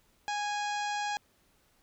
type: harmonic tone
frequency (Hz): 827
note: G#5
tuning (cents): -8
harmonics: 1 / 2 / 3 / 4 / 5 / 6 / 7 / 8 / 9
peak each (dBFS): -32 / -38 / -42 / -44 / -46 / -48 / -49 / -50 / -51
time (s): 0.28-1.17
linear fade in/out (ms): 0
effects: pink hiss -68 dBFS RMS until 1.82 s